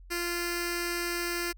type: tone with notch filter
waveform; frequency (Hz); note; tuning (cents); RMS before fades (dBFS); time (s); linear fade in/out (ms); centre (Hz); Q
10% pulse; 346.8; F4; -12; -32; 0.1-1.53; 20; 820; 0.6
effects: added 44 Hz sine -47 dBFS peak until 1.57 s